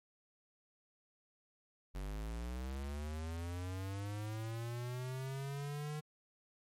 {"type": "linear sweep", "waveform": "square", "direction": "up", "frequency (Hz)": [46.25, 152.4], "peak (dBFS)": -40, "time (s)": [1.94, 6.01], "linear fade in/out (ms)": 20, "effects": ["MP3 64 kbps"]}